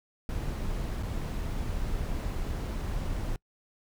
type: noise with dropouts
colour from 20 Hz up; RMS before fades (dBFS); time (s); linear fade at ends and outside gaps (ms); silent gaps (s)
brown; -32; 0.29-3.36; 1; 1.027-1.032
effects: noise-tail reverb RT60 0.1 s tail -25 dB re dry